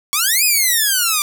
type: exponential two-way sweep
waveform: 5% pulse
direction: up then down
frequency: 1100 to 2547 to 1170 Hz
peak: -3 dBFS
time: 0.13-1.22 s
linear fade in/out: 0 ms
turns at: 0.44 s
effects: none